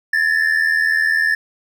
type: ring-modulated tone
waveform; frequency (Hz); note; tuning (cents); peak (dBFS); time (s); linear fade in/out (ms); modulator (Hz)
triangle; 1762; A6; +2; -9; 0.13-1.35; 5; 40
effects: none